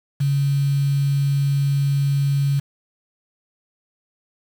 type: tone with quantisation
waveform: sine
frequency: 140 Hz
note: C#3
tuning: 18 cents sharp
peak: -16 dBFS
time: 0.2-2.6 s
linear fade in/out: 10 ms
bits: 6
effects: none